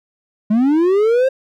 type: linear sweep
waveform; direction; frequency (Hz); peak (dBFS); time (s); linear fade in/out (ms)
triangle; up; 204.6 to 538; -9; 0.5-1.29; 10
effects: none